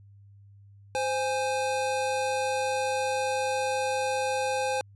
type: tone pair together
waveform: square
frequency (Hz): 520 / 825.4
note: C5 / G#5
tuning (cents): -11 / -11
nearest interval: minor sixth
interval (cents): 800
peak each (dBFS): -29 / -30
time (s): 0.95-4.81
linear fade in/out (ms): 0
effects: added 100 Hz sine -50 dBFS peak until 4.95 s + resampled to 24000 Hz